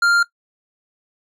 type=tone with tanh clipping; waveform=sine; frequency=1396.9 Hz; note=F6; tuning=in tune; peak=-14 dBFS; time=0.02-0.23 s; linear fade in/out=5 ms; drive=11 dB; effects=noise-tail reverb RT60 0.1 s tail -18 dB re dry